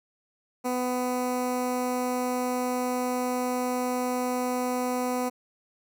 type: tone with notch filter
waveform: 15% pulse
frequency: 250 Hz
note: B3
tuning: 21 cents sharp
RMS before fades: -28 dBFS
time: 0.64-5.3 s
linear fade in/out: 20 ms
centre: 3300 Hz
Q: 0.83
effects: none